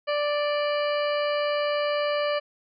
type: harmonic tone with a mistuned harmonic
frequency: 587.3 Hz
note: D5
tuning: in tune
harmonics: 1 / 2 / 3 / 4 / 5 / 7 / 8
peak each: -24 / -31 / -35 / -36 / -36 / -43 / -41 dBFS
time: 0.07-2.4 s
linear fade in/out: 20 ms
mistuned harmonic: 7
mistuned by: +27 cents
effects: none